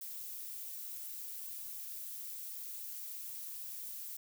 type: noise with amplitude modulation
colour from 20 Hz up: violet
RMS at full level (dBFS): -42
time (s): 0.01-4.17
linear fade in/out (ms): 5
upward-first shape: sine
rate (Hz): 278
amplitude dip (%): 55
effects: none